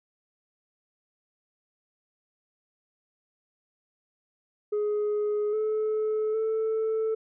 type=tone with pitch steps; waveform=sine; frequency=418.5 / 431.9 / 441.3 Hz; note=G#4 / A4 / A4; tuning=+13 / -32 / +5 cents; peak=-22 dBFS; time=4.72-7.15 s; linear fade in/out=10 ms; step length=810 ms; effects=tanh soft clip ceiling -23 dBFS